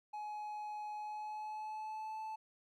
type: tone with pitch glide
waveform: triangle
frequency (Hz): 843 to 873.7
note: G#5 to A5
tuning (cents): +26 to -12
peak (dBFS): -39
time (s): 0.13-2.36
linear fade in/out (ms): 10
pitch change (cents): +62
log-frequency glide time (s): 0.95-2.21
effects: none

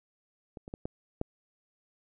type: clicks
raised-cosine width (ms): 2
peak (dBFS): -29 / -30 / -24 / -21 / -17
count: 5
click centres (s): 0.572 / 0.679 / 0.739 / 0.855 / 1.214
effects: none

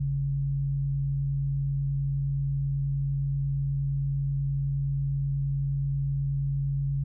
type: tone pair together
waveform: sine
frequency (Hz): 49 / 138.59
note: G1 / C#3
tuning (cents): 0 / 0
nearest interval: octave + tritone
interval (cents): 1800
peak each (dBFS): -35 / -25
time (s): 0-7.04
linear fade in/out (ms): 10
effects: none

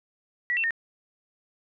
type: tone with pitch steps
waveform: sine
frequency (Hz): 1941 / 2696 / 1834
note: B6 / E7 / A#6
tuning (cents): -31 / +38 / -29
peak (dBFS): -23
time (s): 0.5-0.707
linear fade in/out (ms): 0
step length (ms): 69
effects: none

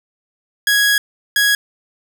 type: tone bursts at uneven times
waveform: sawtooth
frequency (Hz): 1661.2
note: G#6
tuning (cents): 0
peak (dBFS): -8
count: 2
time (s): 0.67-0.98 / 1.36-1.55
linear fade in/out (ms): 2
effects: none

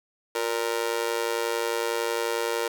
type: tone with amplitude modulation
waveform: sawtooth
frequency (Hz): 466.2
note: A#4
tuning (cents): 0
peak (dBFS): -17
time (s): 0.35-2.68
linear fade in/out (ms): 5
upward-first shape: sine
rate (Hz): 111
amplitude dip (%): 100
effects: none

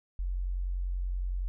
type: tone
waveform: sine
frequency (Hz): 45.27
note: F#1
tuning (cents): -37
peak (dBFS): -29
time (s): 0.19-1.48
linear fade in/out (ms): 0
effects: none

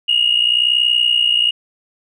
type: tone pair together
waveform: sine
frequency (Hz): 2839 / 2900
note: F7 / F#7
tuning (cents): +28 / -35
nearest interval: unison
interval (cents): 37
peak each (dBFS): -14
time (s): 0.08-1.51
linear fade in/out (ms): 10
effects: tanh soft clip ceiling -5 dBFS

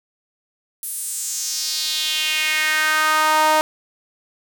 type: tone with high-pass filter sweep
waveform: sawtooth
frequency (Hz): 310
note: D#4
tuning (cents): -6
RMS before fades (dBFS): -20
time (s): 0.83-3.61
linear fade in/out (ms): 0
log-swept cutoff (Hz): 11000 to 770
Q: 2.8
effects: none

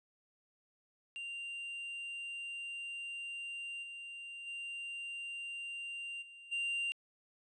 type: tone with level steps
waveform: triangle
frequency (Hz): 2780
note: F7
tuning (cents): -9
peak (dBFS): -39 / -43 / -39 / -50 / -32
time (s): 1.16-6.92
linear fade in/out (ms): 0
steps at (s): 3.82 / 4.46 / 6.21 / 6.51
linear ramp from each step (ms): 20
effects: resampled to 24000 Hz

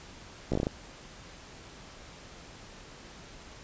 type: slowing click train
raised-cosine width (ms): 2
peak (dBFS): -15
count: 7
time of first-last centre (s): 0.52-0.669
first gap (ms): 15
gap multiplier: 1.2
effects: pink hiss -49 dBFS RMS until 3.63 s + resampled to 16000 Hz

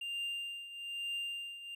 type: tone with tremolo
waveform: triangle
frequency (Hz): 2794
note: F7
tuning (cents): 0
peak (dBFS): -33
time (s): 0.01-1.75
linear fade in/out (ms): 5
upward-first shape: triangle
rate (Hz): 1.1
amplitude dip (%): 75
effects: none

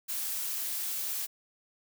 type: noise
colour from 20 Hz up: blue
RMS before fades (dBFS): -34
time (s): 0.08-1.27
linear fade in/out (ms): 20
effects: none

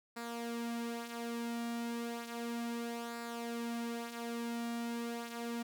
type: tone with flanger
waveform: sawtooth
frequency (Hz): 234.4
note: A#3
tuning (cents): +10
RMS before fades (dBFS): -40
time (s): 0.16-5.63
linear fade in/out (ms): 10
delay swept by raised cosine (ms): 0.32 to 6.22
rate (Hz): 0.33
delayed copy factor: -0.55
effects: none

